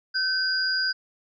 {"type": "tone pair together", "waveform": "sine", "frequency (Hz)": [1532, 4864], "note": ["G6", "D#8"], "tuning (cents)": [-40, -40], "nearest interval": "octave + minor sixth", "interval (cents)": 2000, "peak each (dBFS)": [-25, -25], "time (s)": [0.14, 0.93], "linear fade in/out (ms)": 20, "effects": []}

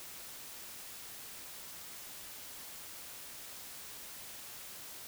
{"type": "silence", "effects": ["white hiss -48 dBFS RMS until 5.07 s"]}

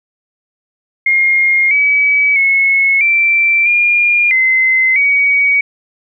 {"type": "tone with pitch steps", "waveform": "sine", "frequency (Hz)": [2133, 2282, 2187, 2344, 2414, 2058, 2257], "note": ["C7", "C#7", "C#7", "D7", "D7", "C7", "C#7"], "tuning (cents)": [33, 50, -24, -4, 47, -29, 31], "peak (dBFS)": -8, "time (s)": [1.06, 5.61], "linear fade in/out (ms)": 5, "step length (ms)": 650, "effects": []}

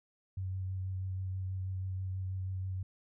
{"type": "tone with vibrato", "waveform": "sine", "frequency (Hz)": 94, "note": "F#2", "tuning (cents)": 28, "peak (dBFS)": -34, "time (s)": [0.37, 2.83], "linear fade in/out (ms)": 5, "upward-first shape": "sine", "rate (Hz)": 6.2, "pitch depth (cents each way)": 15, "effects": []}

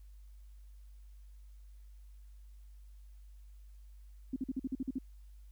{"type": "tone bursts", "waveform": "sine", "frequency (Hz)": 261.6, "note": "C4", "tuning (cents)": 0, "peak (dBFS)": -32, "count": 9, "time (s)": [4.33, 4.986], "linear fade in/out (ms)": 5, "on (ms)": 32, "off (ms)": 46, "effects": ["added 50 Hz sine -51 dBFS peak until 5.51 s", "white hiss -75 dBFS RMS until 5.51 s"]}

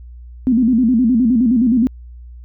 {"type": "tone with vibrato", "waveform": "sine", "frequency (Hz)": 240, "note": "B3", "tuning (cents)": -49, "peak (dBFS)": -10, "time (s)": [0.47, 1.87], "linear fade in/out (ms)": 0, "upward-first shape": "square", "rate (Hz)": 9.6, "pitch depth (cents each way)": 120, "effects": ["added 60 Hz sine -33 dBFS peak until 2.44 s"]}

